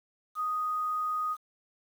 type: tone with quantisation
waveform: sine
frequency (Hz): 1244.5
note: D#6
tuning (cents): 0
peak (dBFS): -28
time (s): 0.35-1.37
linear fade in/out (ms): 50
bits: 9
effects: none